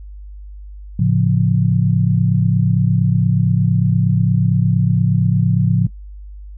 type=chord; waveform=sine; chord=A augmented; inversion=none; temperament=equal; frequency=110 / 138.59 / 174.61 Hz; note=A2 / C#3 / E#3; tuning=0 / 0 / 0 cents; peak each=-16 dBFS; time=0.99-5.87 s; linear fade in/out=5 ms; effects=noise-tail reverb RT60 0.1 s tail -20 dB re dry + added 50 Hz sine -31 dBFS peak until 6.57 s

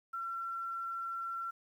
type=tone with quantisation; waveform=sine; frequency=1357 Hz; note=E6; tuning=50 cents sharp; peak=-36 dBFS; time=0.13-1.51 s; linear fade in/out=10 ms; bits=11; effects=none

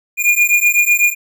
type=beating tone pair; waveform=square; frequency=2421 / 2429 Hz; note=D#7 / D#7; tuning=-48 / -42 cents; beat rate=8 Hz; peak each=-14 dBFS; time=0.17-1.15 s; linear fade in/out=50 ms; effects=none

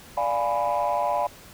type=chord; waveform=sine; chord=D diminished seventh; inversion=none; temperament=equal with one note detuned; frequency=587.3 / 698.5 / 830.6 / 991.8 Hz; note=D5 / F5 / Ab5 / Cb6; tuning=0 / 0 / 0 / +7 cents; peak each=-26 dBFS; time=0.17-1.27 s; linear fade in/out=5 ms; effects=tanh soft clip ceiling -16 dBFS + pink hiss -47 dBFS RMS until 1.53 s

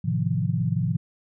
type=chord; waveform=sine; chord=F dominant seventh; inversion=first; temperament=just; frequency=109.13 / 130.96 / 157.15 / 174.61 Hz; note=A2 / C3 / Eb3 / F3; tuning=-14 / +2 / +18 / 0 cents; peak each=-27 dBFS; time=0.04-0.97 s; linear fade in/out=10 ms; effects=none

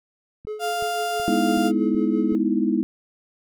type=click train; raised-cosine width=5 ms; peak=-30 dBFS; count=6; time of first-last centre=0.45-2.323 s; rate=2.67 Hz
type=tone with tremolo; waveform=triangle; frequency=426.5 Hz; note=G#4; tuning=46 cents sharp; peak=-24 dBFS; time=0.47-2.35 s; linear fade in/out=0 ms; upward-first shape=triangle; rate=6 Hz; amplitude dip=70%
type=tone; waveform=35% pulse; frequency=698.5 Hz; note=F5; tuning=in tune; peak=-22 dBFS; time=0.59-1.72 s; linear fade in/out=50 ms
type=chord; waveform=sine; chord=E major seventh; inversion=first; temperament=equal; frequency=207.7 / 246.9 / 311.1 / 329.6 Hz; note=G#3 / B3 / D#4 / E4; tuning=0 / 0 / 0 / 0 cents; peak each=-24 dBFS; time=1.28-2.83 s; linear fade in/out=0 ms
effects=none

